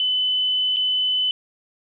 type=tone with dropouts; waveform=sine; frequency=3015 Hz; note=F#7; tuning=32 cents sharp; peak=-18 dBFS; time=0-1.31 s; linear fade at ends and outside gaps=1 ms; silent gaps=0.762-0.768 s; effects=none